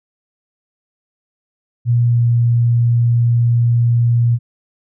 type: tone with pitch glide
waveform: sine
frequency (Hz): 119.5 to 118.54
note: A#2 to A#2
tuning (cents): +43 to +29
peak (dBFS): -10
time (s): 1.85-4.39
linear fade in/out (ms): 50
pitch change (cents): -14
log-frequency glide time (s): 2.07-2.23
effects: none